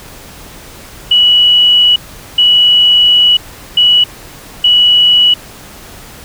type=tone bursts at uneven times; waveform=sine; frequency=2937 Hz; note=F#7; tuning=13 cents flat; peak=-4 dBFS; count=4; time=1.11-1.96 / 2.38-3.37 / 3.77-4.04 / 4.64-5.34 s; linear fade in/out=5 ms; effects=pink hiss -33 dBFS RMS until 6.24 s